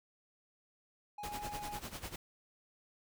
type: tone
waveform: triangle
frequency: 830.6 Hz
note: G#5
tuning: in tune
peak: -40 dBFS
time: 1.18-1.79 s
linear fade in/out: 5 ms
type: noise with tremolo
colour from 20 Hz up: pink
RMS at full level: -42 dBFS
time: 1.23-2.16 s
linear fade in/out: 5 ms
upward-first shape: sine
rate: 10 Hz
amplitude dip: 80%
effects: none